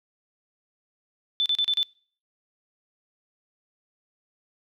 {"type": "tone bursts", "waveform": "sine", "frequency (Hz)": 3520, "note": "A7", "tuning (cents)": 0, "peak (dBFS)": -20, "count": 5, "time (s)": [1.4, 1.83], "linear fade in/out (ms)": 0, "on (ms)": 58, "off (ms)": 35, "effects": ["noise-tail reverb RT60 0.5 s tail -26 dB re dry"]}